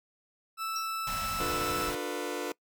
40% pulse tone, 1318.5 Hz, E6, in tune, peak -31 dBFS, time 0.57-1.92 s, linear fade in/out 50 ms
sine tone with exponential decay, 5588 Hz, F8, in tune, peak -31 dBFS, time 0.76-0.93 s, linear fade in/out 1 ms, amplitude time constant 35 ms
pink band-stop noise, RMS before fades -38 dBFS, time 1.07-1.95 s, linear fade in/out 2 ms, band 260 to 560 Hz, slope 48 dB/octave
sawtooth chord, B half-diminished seventh, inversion first, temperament just, 296.3 / 355.6 / 444.5 / 493.9 Hz, D4 / F4 / A4 / B4, +15 / +31 / +18 / 0 cents, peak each -34 dBFS, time 1.4-2.52 s, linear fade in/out 2 ms
effects noise-tail reverb RT60 0.1 s tail -23 dB re dry

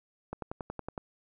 click train, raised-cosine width 1 ms, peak -22 dBFS, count 8, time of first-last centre 0.33-0.978 s, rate 10.8 Hz, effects none

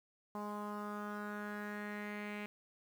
sawtooth tone with low-pass filter sweep, 207.7 Hz, G#3, in tune, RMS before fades -43 dBFS, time 0.35-2.46 s, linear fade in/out 0 ms, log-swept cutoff 990 to 2400 Hz, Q 4.2, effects 10-bit

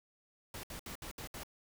pink noise bursts, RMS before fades -45 dBFS, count 6, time 0.54-1.434 s, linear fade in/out 2 ms, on 94 ms, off 66 ms, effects none

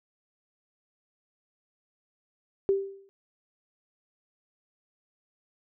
sine tone with exponential decay, 392 Hz, G4, in tune, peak -18 dBFS, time 2.69-3.09 s, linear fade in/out 0 ms, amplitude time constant 86 ms, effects none

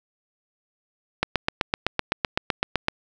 click train, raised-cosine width 0.3 ms, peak -4 dBFS, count 14, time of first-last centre 1.23-2.884 s, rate 7.86 Hz, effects none

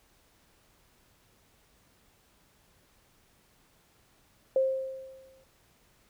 sine tone with exponential decay, 529 Hz, C5, 19 cents sharp, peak -20 dBFS, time 4.56-5.44 s, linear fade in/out 2 ms, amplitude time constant 190 ms, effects pink hiss -65 dBFS RMS until 6.09 s

